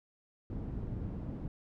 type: low-pass noise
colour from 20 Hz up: white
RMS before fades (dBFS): -39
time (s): 0.5-1.48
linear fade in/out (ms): 2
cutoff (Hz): 160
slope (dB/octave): 12
effects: none